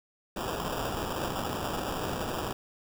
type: noise with sample-and-hold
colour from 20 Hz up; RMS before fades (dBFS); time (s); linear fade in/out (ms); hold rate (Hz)
blue; -33; 0.36-2.53; 5; 2100
effects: none